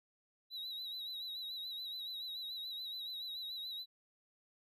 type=tone with vibrato; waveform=triangle; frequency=3900 Hz; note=B7; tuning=23 cents flat; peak=-40 dBFS; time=0.5-3.86 s; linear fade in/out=50 ms; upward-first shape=sine; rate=7 Hz; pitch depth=61 cents each way; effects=none